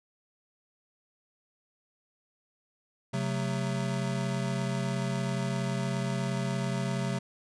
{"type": "chord", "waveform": "square", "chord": "F# diminished", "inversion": "second", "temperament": "just", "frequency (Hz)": [133.2, 185, 222], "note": ["C3", "F#3", "A3"], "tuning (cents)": [31, 0, 16], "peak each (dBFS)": [-32, -34, -38], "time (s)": [3.13, 7.19], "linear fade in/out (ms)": 10, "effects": ["resampled to 22050 Hz"]}